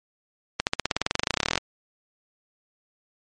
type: accelerating click train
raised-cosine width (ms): 0.2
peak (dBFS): -4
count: 25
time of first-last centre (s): 0.6-1.577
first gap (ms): 69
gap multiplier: 0.95
effects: MP3 48 kbps